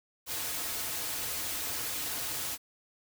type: noise with comb filter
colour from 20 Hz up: white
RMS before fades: -35 dBFS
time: 0.26-2.58 s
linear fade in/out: 50 ms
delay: 5.1 ms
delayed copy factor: -0.55
effects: none